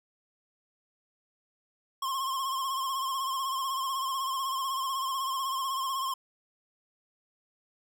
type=tone with vibrato; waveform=square; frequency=1069 Hz; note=C6; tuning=37 cents sharp; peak=-30 dBFS; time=2.02-6.14 s; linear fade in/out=5 ms; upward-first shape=sine; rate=16 Hz; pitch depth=56 cents each way; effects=none